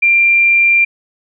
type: tone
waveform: sine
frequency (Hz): 2377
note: D7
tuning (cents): +20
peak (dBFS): -7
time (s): 0.02-0.85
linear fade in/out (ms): 10
effects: none